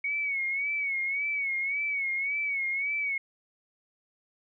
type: tone with vibrato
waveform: sine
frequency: 2225 Hz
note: C#7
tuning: 6 cents sharp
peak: -27 dBFS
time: 0.04-3.18 s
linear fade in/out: 5 ms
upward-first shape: sine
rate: 1.8 Hz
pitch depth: 75 cents each way
effects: none